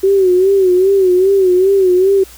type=tone with vibrato; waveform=sine; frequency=377.6 Hz; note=F#4; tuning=35 cents sharp; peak=-7 dBFS; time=0.03-2.24 s; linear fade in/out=10 ms; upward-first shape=sine; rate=2.5 Hz; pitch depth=85 cents each way; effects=added 60 Hz sine -41 dBFS peak until 2.37 s + white hiss -39 dBFS RMS until 2.37 s